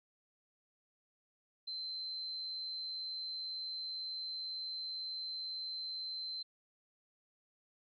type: tone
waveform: sine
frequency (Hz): 4091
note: C8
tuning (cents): -40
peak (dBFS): -39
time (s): 1.67-6.43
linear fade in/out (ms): 10
effects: none